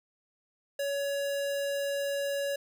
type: tone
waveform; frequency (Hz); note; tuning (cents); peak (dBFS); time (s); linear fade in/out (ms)
square; 562; C#5; +24; -30; 0.79-2.56; 5
effects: none